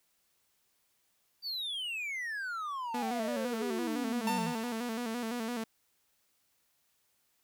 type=exponential sweep; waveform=triangle; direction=down; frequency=4699 to 155.56 Hz; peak=-33 dBFS; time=1.42-4.54 s; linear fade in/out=50 ms
type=tone with vibrato; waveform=sawtooth; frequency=233.1 Hz; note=A#3; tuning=in tune; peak=-30 dBFS; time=2.94-5.64 s; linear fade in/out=5 ms; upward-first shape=square; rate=5.9 Hz; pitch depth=74 cents each way
type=tone with exponential decay; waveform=45% pulse; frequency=898 Hz; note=A5; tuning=35 cents sharp; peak=-29 dBFS; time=4.27-5.1 s; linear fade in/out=2 ms; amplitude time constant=180 ms
effects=white hiss -74 dBFS RMS until 7.43 s